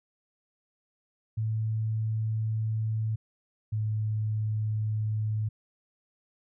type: tone pair in turn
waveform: sine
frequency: 110 / 107.92 Hz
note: A2 / A2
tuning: 0 / -33 cents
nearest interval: unison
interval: 33 cents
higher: first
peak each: -26 dBFS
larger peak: neither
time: 1.37-3.16 / 3.72-5.49 s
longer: first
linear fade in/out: 10 ms
effects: none